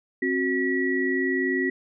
sine tone cluster, 265.8 / 366.5 / 1934 Hz, C4 / F#4 / B6, +27 / -16 / -37 cents, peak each -26 dBFS, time 0.22-1.7 s, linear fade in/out 5 ms, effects none

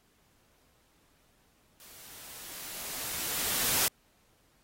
white noise with level ramp, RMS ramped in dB -53 to -26 dBFS, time 1.8-3.88 s, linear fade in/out 0 ms, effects pink hiss -68 dBFS RMS until 4.63 s + AAC 48 kbps

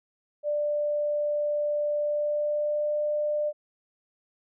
sine tone with pitch glide, 591 to 596.8 Hz, D5 to D5, +11 to +28 cents, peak -24 dBFS, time 0.43-3.53 s, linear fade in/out 50 ms, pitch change +17 cents, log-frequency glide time 1.99-2.97 s, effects none

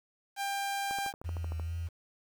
sawtooth tone, 795 Hz, G5, 24 cents sharp, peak -28 dBFS, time 0.36-1.13 s, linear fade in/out 50 ms
click train, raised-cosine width 1 ms, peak -29 dBFS, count 10, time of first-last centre 0.91-1.597 s, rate 13.1 Hz
sine tone with vibrato, 82.41 Hz, E2, in tune, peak -33 dBFS, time 1.24-1.89 s, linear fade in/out 20 ms, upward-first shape sine, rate 2.3 Hz, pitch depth 41 cents each way
effects 9-bit

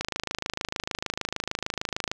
click train, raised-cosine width 0.2 ms, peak -10 dBFS, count 57, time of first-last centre 0.01-2.115 s, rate 26.6 Hz, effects none

